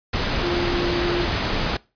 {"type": "tone in noise", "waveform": "sine", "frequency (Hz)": 349.2, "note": "F4", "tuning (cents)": 0, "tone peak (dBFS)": -22, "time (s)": [0.43, 1.25], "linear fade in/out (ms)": 5, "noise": "pink", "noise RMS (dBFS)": -23, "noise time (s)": [0.13, 1.77], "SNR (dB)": -2, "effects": ["noise-tail reverb RT60 0.3 s tail -23 dB re dry", "resampled to 11025 Hz"]}